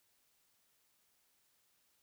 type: silence
effects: white hiss -75 dBFS RMS until 2.02 s